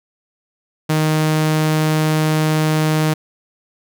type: tone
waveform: sawtooth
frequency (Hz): 155.56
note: D#3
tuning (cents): 0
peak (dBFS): -10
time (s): 0.89-3.14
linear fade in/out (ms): 10
effects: none